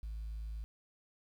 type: tone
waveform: sine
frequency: 54 Hz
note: A1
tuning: 32 cents flat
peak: -37 dBFS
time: 0.03-0.64 s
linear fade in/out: 0 ms
effects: tanh soft clip ceiling -37 dBFS + 11-bit